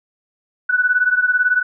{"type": "beating tone pair", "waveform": "sine", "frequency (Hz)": [1480, 1498], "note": ["F#6", "F#6"], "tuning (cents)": [0, 21], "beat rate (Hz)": 18, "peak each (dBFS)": [-15, -18], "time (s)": [0.69, 1.63], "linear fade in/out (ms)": 10, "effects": []}